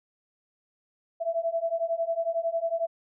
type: beating tone pair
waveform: sine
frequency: 659.3 / 670.3 Hz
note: E5 / E5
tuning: 0 / +29 cents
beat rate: 11 Hz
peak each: -29 / -28 dBFS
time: 1.2-2.87 s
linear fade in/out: 20 ms
effects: none